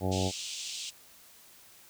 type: harmonic tone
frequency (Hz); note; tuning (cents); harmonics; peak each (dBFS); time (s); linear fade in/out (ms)
93.8; F#2; +24; 1 / 2 / 3 / 4 / 5 / 6 / 7 / 8 / 9; -31 / -34 / -36 / -37 / -38 / -39 / -39 / -40 / -41; 0-0.32; 50
type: band-pass noise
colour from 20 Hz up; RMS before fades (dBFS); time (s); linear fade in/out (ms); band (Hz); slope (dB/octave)
pink; -39; 0.11-0.91; 20; 2700 to 8200; 48
effects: white hiss -56 dBFS RMS until 1.89 s